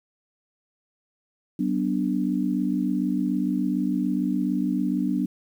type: chord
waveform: sine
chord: B minor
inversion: second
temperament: equal with one note detuned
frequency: 189.54 / 246.9 / 293.7 Hz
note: F#3 / B3 / D4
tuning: +42 / 0 / 0 cents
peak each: -26 dBFS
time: 1.59-5.26 s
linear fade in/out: 5 ms
effects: 9-bit